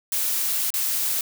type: noise with dropouts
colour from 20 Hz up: blue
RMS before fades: -24 dBFS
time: 0.12-1.21 s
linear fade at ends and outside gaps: 2 ms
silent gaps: 0.704-0.739 s
effects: none